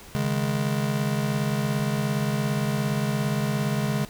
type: chord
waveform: square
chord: C# suspended second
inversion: none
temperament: just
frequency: 138.59 / 155.92 / 207.9 Hz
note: C#3 / D#3 / G#3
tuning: 0 / +4 / +2 cents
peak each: -27 / -31 / -28 dBFS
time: 0.15-4.05 s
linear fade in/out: 0 ms
effects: pink hiss -46 dBFS RMS until 4.09 s